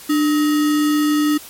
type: tone with sample-and-hold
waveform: sine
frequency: 298.3 Hz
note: D4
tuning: 27 cents sharp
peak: -13 dBFS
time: 0.09-1.38 s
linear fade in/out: 10 ms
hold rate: 1575 Hz
effects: white hiss -38 dBFS RMS until 1.49 s + MP3 64 kbps